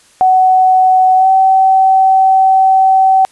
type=tone with pitch glide; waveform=sine; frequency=748 to 764.2 Hz; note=F#5 to G5; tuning=+19 to -44 cents; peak=-5 dBFS; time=0.21-3.25 s; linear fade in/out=0 ms; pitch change=+37 cents; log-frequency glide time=1.16-1.28 s; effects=white hiss -47 dBFS RMS until 3.31 s + resampled to 24000 Hz